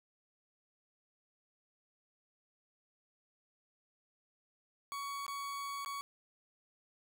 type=tone with dropouts; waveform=40% pulse; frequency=1122 Hz; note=C#6; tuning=21 cents sharp; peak=-38 dBFS; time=4.92-6.01 s; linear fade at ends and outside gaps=0 ms; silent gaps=5.265-5.28 / 5.848-5.86 s; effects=none